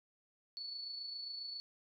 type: tone with amplitude modulation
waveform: sine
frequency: 4438 Hz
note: C#8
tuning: 1 cent sharp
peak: -40 dBFS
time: 0.57-1.6 s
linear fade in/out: 0 ms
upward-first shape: sine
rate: 27.4 Hz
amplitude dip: 40%
effects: none